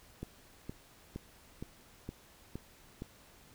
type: click train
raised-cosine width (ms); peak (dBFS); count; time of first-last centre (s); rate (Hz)
3; -27; 7; 0.23-3.021; 2.15
effects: pink hiss -60 dBFS RMS until 3.54 s